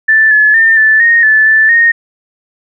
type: tone with pitch steps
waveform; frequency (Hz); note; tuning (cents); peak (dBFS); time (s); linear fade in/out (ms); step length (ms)
sine; 1762 / 1714 / 1805 / 1754 / 1857 / 1744 / 1758 / 1854; A6 / A6 / A6 / A6 / A#6 / A6 / A6 / A#6; +2 / -46 / +44 / -6 / -7 / -16 / -2 / -10; -4; 0.08-1.92; 10; 230
effects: none